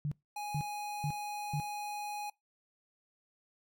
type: tone bursts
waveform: sine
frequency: 147.3 Hz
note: D3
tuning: 6 cents sharp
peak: -31 dBFS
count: 4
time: 0.05-1.6 s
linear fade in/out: 0 ms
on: 65 ms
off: 430 ms
type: tone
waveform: square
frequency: 830.6 Hz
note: G#5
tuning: in tune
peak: -38 dBFS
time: 0.36-2.3 s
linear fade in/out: 5 ms
effects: noise-tail reverb RT60 0.2 s tail -24 dB re dry